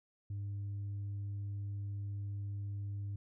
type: tone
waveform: sine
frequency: 100.8 Hz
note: G2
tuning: 49 cents sharp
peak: -35 dBFS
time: 0.3-3.16 s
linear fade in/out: 5 ms
effects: tanh soft clip ceiling -36 dBFS